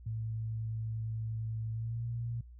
sine tone with pitch glide, 111.4 to 117.41 Hz, A2 to A#2, +22 to +13 cents, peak -34 dBFS, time 0.06-2.41 s, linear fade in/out 5 ms, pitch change +91 cents, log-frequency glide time 1.71-2.06 s, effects noise-tail reverb RT60 0.2 s tail -25 dB re dry + added 60 Hz sine -49 dBFS peak until 2.59 s

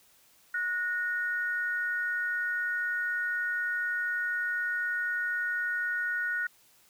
sine tone pair together, 1460 / 1848 Hz, F#6 / A#6, -24 / -16 cents, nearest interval major third, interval 408 cents, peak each -29 / -34 dBFS, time 0.54-6.47 s, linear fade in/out 5 ms, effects white hiss -62 dBFS RMS until 6.89 s

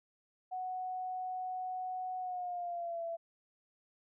sine tone with pitch glide, 740 to 670.8 Hz, F#5 to E5, 0 to +30 cents, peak -36 dBFS, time 0.51-3.17 s, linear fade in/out 20 ms, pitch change -170 cents, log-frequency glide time 2.19-3.03 s, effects none

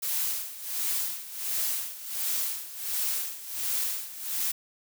blue noise with tremolo, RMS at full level -28 dBFS, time 0.02-4.52 s, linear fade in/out 10 ms, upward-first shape sine, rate 1.4 Hz, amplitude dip 80%, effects none

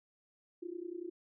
sine tone with amplitude modulation, 348.4 Hz, F4, 4 cents flat, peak -36 dBFS, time 0.62-1.1 s, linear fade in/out 10 ms, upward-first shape sine, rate 30.5 Hz, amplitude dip 90%, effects none

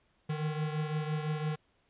square beating tone pair, 152.1 / 158 Hz, D#3 / D#3, -39 / +27 cents, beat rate 5.9 Hz, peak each -33 / -39 dBFS, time 0.29-1.56 s, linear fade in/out 10 ms, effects pink hiss -71 dBFS RMS until 1.89 s + resampled to 8000 Hz

